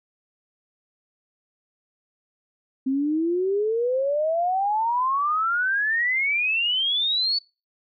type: exponential sweep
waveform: sine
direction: up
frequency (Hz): 260 to 4518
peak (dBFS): -20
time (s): 2.86-7.39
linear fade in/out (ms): 10
effects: noise-tail reverb RT60 0.3 s tail -25 dB re dry